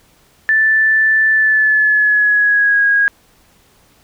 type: tone with pitch glide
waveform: sine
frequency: 1760 to 1642.1 Hz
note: A6 to G#6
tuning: 0 to -20 cents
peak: -9 dBFS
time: 0.49-3.08 s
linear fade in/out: 0 ms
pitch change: -120 cents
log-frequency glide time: 1.31-2.86 s
effects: pink hiss -52 dBFS RMS until 4.03 s